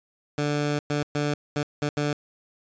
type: tone bursts at uneven times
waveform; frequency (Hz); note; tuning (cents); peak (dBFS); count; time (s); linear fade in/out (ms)
15% pulse; 146.83; D3; 0; -17; 6; 0.38-0.79 / 0.9-1.03 / 1.15-1.34 / 1.56-1.63 / 1.82-1.89 / 1.97-2.13; 2
effects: resampled to 16000 Hz